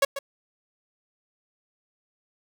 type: tone with echo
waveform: sawtooth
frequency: 554.4 Hz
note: C#5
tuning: in tune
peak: -13 dBFS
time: 0.02-0.05 s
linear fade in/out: 5 ms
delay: 140 ms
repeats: 1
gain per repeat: -12 dB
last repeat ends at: 0.19 s
effects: none